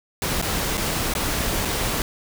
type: noise with dropouts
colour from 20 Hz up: pink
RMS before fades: -24 dBFS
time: 0.22-2.02 s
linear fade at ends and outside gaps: 1 ms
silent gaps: 0.416-0.424 / 0.772-0.777 / 1.138-1.151 / 1.651-1.654 s
effects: none